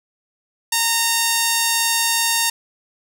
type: tone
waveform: 5% pulse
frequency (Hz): 921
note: A#5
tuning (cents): -21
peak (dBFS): -4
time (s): 0.72-2.5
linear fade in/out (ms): 5
effects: none